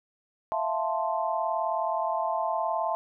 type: chord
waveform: sine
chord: F major seventh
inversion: third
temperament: equal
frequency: 659.3 / 698.5 / 880 / 1046.5 Hz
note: E5 / F5 / A5 / C6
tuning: 0 / 0 / 0 / 0 cents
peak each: -30 / -33 / -30 / -32 dBFS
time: 0.52-2.95 s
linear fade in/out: 0 ms
effects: none